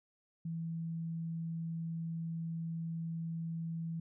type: tone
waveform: sine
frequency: 164.81 Hz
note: E3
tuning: in tune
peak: -36 dBFS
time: 0.45-4 s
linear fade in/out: 5 ms
effects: none